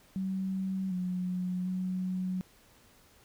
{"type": "tone with pitch steps", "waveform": "sine", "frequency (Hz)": [190.2, 181.6, 184.7], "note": ["F#3", "F#3", "F#3"], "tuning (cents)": [48, -32, -3], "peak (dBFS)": -30, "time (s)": [0.16, 2.41], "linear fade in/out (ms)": 0, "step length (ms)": 750, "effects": ["pink hiss -61 dBFS RMS until 3.24 s"]}